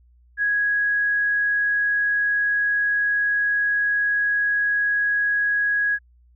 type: tone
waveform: sine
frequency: 1661.2 Hz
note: G#6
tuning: in tune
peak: -18 dBFS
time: 0.37-5.99 s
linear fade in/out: 50 ms
effects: added 60 Hz sine -52 dBFS peak until 6.35 s